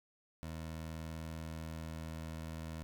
20% pulse tone, 80.4 Hz, E2, 43 cents flat, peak -37 dBFS, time 0.43-2.83 s, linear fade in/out 0 ms, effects none

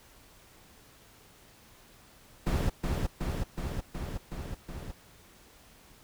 brown noise with echo, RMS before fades -28 dBFS, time 2.46-2.7 s, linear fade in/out 10 ms, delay 370 ms, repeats 6, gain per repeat -2 dB, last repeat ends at 4.92 s, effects pink hiss -57 dBFS RMS until 6.03 s

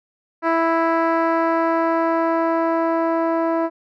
10% pulse tone with low-pass filter sweep, 329.6 Hz, E4, in tune, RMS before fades -19 dBFS, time 0.42-3.7 s, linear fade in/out 50 ms, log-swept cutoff 1400 to 770 Hz, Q 0.94, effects none

